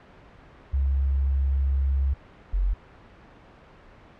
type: tone pair in turn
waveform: sine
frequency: 68 / 45.9 Hz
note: C#2 / F#1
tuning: -33 / -13 cents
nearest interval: perfect fifth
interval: 680 cents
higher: first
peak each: -20 dBFS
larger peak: neither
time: 0.73-2.14 / 2.53-2.74 s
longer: first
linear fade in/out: 10 ms
effects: pink hiss -50 dBFS RMS until 4.19 s + low-pass 2000 Hz 12 dB/octave